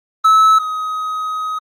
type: tone pair in turn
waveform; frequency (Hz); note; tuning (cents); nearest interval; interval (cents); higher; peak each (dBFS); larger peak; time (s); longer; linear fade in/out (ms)
triangle; 1300 / 1261.5; E6 / D#6; -24 / +23; minor second; 53; first; -5 / -17; first; 0.24-0.59 / 0.59-1.59; second; 10
effects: Opus 24 kbps